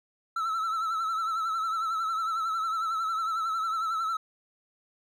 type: tone with vibrato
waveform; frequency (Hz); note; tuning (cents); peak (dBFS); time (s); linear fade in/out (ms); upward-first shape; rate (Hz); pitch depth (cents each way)
triangle; 1318.5; E6; 0; -25; 0.36-4.17; 5; triangle; 11; 68
effects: none